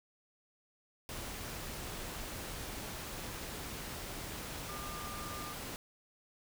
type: tone in noise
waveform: sine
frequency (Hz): 1200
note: D6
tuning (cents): +37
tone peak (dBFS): -45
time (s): 4.69-5.53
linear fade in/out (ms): 0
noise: pink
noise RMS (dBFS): -43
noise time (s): 1.09-5.76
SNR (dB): -5
effects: none